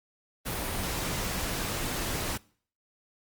pink noise, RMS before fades -32 dBFS, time 0.45-2.38 s, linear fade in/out 20 ms, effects noise-tail reverb RT60 0.5 s tail -23 dB re dry + Opus 32 kbps

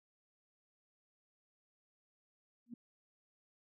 sine tone with exponential growth, 237.6 Hz, A#3, 33 cents sharp, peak -40 dBFS, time 2.66-2.74 s, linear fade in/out 5 ms, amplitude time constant 16 ms, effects none

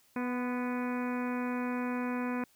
harmonic tone with a mistuned harmonic, 246.9 Hz, B3, in tune, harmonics 1 / 2 / 3 / 4 / 5 / 6 / 7 / 8 / 9 / 10, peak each -32 / -40 / -45 / -41 / -48 / -45 / -48 / -51 / -50 / -48 dBFS, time 0.16-2.44 s, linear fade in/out 2 ms, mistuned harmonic 4, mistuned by +29 cents, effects white hiss -66 dBFS RMS until 2.55 s

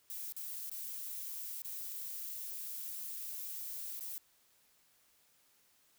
violet noise with dropouts, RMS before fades -43 dBFS, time 0.1-4.18 s, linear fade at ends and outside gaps 0 ms, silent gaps 0.323-0.365 / 0.696-0.715 / 1.62-1.647 / 3.994-4.008 s, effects white hiss -70 dBFS RMS until 5.98 s

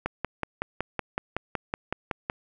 click train, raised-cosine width 0.5 ms, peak -12 dBFS, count 13, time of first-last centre 0.06-2.299 s, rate 5.36 Hz, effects none

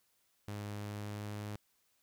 sawtooth tone with pitch glide, 103.3 to 104.26 Hz, G#2 to G#2, -9 to +7 cents, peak -36 dBFS, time 0.48-1.56 s, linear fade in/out 0 ms, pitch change +16 cents, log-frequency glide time 0.74-1.38 s, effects white hiss -75 dBFS RMS until 2.02 s

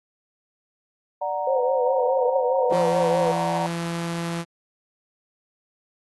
sine chord, D augmented, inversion none, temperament equal, 587.3 / 740 / 932.3 Hz, D5 / F#5 / A#5, 0 / 0 / 0 cents, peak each -28 dBFS, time 1.21-3.67 s, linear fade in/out 10 ms
sine tone with vibrato, 515 Hz, C5, 28 cents flat, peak -20 dBFS, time 1.47-3.32 s, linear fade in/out 5 ms, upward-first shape triangle, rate 4.8 Hz, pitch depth 99 cents each way
sawtooth tone with pitch glide, 172.3 to 169.05 Hz, F3 to E3, -23 to +44 cents, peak -22 dBFS, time 2.7-4.45 s, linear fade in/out 50 ms, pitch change -33 cents, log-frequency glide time 2.89-3.21 s
effects AAC 32 kbps

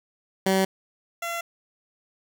15% pulse tone pair in turn, 191.1 / 681 Hz, G3 / F5, -44 / -44 cents, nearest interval octave + minor seventh, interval 2200 cents, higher second, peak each -13 / -22 dBFS, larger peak first, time 0.46-0.65 / 1.22-1.41 s, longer neither, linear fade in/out 5 ms, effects none

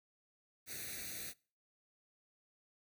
white noise with comb filter, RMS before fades -45 dBFS, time 0.66-1.34 s, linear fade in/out 50 ms, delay 0.48 ms, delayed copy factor +1, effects noise-tail reverb RT60 0.4 s tail -24 dB re dry

